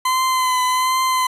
40% pulse tone with vibrato, 1023 Hz, C6, 39 cents flat, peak -15 dBFS, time 0.05-1.27 s, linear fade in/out 5 ms, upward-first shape triangle, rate 1.3 Hz, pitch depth 30 cents each way, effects resampled to 32000 Hz

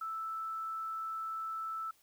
sine tone with quantisation, 1318.5 Hz, E6, in tune, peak -36 dBFS, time 0.01-1.91 s, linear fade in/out 5 ms, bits 11, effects white hiss -68 dBFS RMS until 2.02 s

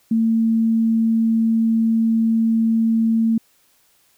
sine tone, 225.6 Hz, A3, 44 cents sharp, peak -14 dBFS, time 0.11-3.38 s, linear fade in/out 5 ms, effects white hiss -59 dBFS RMS until 4.17 s

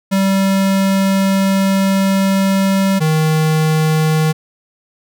square tone pair in turn, 193.9 / 156.75 Hz, G3 / D#3, -19 / +13 cents, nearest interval major third, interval 368 cents, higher first, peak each -12 dBFS, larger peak neither, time 0.11-3 / 3-4.33 s, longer first, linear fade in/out 20 ms, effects none

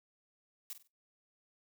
blue noise with echo, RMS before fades -43 dBFS, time 0.7-0.73 s, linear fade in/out 0 ms, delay 48 ms, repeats 3, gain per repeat -10 dB, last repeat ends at 0.874 s, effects noise-tail reverb RT60 0.2 s tail -19 dB re dry

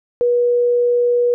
sine tone, 483.9 Hz, B4, 35 cents flat, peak -12 dBFS, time 0.21-1.34 s, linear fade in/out 0 ms, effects none

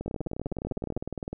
two click trains, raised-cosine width 2 ms, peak -18 / -20 dBFS, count 15 / 27, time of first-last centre 0.08-0.966 / 0.01-1.33 s, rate 15.8 / 19.7 Hz, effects none

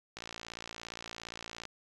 click train, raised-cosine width 0.2 ms, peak -24 dBFS, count 86, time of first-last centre 0.17-1.653 s, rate 57.3 Hz, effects resampled to 24000 Hz

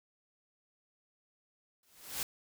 white noise with exponential growth, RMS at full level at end -33 dBFS, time 1.83-2.23 s, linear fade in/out 1 ms, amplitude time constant 85 ms, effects none

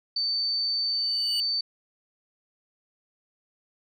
sine tone, 4556 Hz, C#8, 47 cents sharp, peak -24 dBFS, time 0.16-1.61 s, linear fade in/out 5 ms
square tone with exponential growth, 2940 Hz, F#7, 12 cents flat, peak -29 dBFS, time 0.84-1.4 s, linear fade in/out 1 ms, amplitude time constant 120 ms
effects none

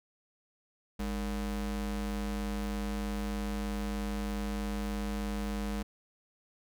square ring-modulated tone, 128.7 Hz, C3, 28 cents flat, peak -30 dBFS, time 0.99-5.83 s, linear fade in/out 10 ms, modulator 77.1 Hz, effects none

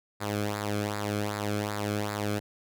sawtooth tone with flanger, 103.83 Hz, G#2, in tune, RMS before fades -31 dBFS, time 0.2-2.4 s, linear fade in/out 20 ms, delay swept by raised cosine 0.33 to 1.09 ms, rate 2.6 Hz, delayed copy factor -0.7, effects none

